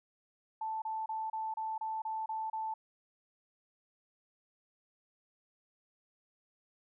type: tone bursts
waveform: sine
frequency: 880 Hz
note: A5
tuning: in tune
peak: -34 dBFS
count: 9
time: 0.61-2.74 s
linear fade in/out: 5 ms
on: 210 ms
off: 30 ms
effects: none